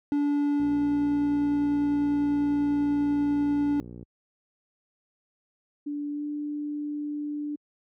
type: tone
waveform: triangle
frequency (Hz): 288.9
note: D4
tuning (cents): -28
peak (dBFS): -20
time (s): 0.12-3.8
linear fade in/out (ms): 0
type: click train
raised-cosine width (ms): 3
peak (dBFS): -29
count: 206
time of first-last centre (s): 0.6-4.028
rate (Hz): 59.8
type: tone with pitch glide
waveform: sine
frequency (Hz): 291.2 to 294.9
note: D4 to D4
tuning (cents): -15 to +7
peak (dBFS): -29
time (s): 5.86-7.56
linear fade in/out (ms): 10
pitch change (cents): +22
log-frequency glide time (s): 6.11-6.24
effects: high-pass 60 Hz 12 dB/octave